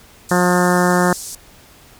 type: band-pass noise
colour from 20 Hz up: white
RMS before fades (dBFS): -31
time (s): 0.29-1.35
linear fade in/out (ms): 2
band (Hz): 5000 to 10000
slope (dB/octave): 24
type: harmonic tone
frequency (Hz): 178.8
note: F3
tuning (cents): +41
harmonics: 1 / 2 / 3 / 4 / 5 / 6 / 7 / 8 / 9 / 10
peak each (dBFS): -16 / -19 / -21 / -22 / -23 / -24 / -24 / -25 / -26 / -26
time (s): 0.31-1.13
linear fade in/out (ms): 2
effects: pink hiss -46 dBFS RMS until 1.99 s